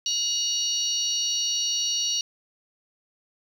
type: harmonic tone with a mistuned harmonic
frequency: 956 Hz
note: A#5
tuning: 43 cents sharp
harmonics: 3 / 4 / 5 / 6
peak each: -30 / -32 / -28 / -27 dBFS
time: 0.06-2.21 s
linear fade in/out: 2 ms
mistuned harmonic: 5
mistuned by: -120 cents
effects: 8-bit